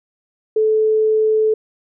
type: tone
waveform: sine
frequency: 434.9 Hz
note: A4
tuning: 20 cents flat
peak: -12 dBFS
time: 0.56-1.54 s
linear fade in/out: 5 ms
effects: none